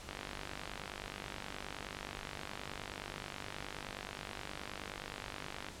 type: click train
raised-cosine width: 0.3 ms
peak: -25 dBFS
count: 278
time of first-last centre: 0.09-5.686 s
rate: 49.5 Hz
effects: pink hiss -50 dBFS RMS until 5.8 s + low-pass 9000 Hz 12 dB/octave